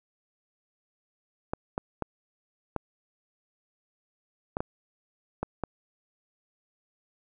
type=clicks; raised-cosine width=1 ms; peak=-15 dBFS; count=8; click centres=1.535 / 1.779 / 2.023 / 2.763 / 4.569 / 4.605 / 5.43 / 5.637 s; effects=none